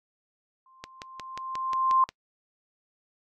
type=tone with exponential growth; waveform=sine; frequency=1050 Hz; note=C6; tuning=6 cents sharp; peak=-17 dBFS; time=0.66-2.04 s; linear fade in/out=2 ms; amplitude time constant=300 ms
type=click train; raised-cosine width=0.2 ms; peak=-19 dBFS; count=8; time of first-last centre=0.84-2.09 s; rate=5.6 Hz
effects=noise-tail reverb RT60 0.1 s tail -24 dB re dry